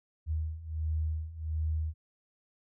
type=beating tone pair; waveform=sine; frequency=77.78 / 79.18 Hz; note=D#2 / D#2; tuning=0 / +31 cents; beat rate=1.4 Hz; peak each=-35 / -32 dBFS; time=0.26-1.94 s; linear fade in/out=50 ms; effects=none